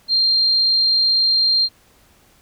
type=tone; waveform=sine; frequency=4186 Hz; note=C8; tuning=in tune; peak=-13 dBFS; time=0.08-1.69 s; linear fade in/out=50 ms; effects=pink hiss -54 dBFS RMS until 2.41 s